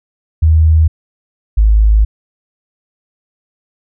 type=tone pair in turn; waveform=sine; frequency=79.4 / 53.1 Hz; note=D#2 / G#1; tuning=+36 / +39 cents; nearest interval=perfect fifth; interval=697 cents; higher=first; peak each=-5 dBFS; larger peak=neither; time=0.42-0.88 / 1.57-2.05 s; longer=second; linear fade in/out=10 ms; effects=none